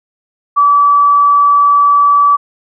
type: tone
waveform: sine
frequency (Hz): 1151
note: D6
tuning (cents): -35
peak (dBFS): -5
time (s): 0.56-2.37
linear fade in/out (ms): 20
effects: none